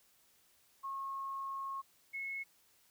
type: tone pair in turn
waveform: sine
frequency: 1087 / 2184 Hz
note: C#6 / C#7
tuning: -34 / -26 cents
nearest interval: octave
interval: 1208 cents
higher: second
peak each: -38 / -38 dBFS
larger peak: neither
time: 0.83-1.82 / 2.13-2.44 s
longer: first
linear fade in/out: 20 ms
effects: white hiss -69 dBFS RMS until 2.9 s